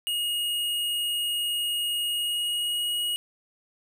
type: tone with pitch glide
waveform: square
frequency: 2871 to 2898 Hz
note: F7 to F#7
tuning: +47 to -37 cents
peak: -26 dBFS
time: 0.07-3.16 s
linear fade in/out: 0 ms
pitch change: +16 cents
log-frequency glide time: 2.09-3.01 s
effects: none